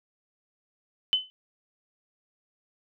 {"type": "tone with exponential decay", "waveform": "sine", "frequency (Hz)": 3031, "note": "F#7", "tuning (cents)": 41, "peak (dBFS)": -16, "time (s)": [1.13, 1.3], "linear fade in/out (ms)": 0, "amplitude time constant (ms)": 36, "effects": []}